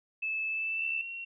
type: tone with pitch glide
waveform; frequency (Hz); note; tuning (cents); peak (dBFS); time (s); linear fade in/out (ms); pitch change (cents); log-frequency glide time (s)
sine; 2616 to 2662; E7 to E7; -14 to +16; -30; 0.22-1.02; 10; +30; 0.46-0.84
type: tone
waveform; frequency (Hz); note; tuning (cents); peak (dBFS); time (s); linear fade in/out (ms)
sine; 2732; F7; -39; -37; 0.78-1.25; 10
effects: none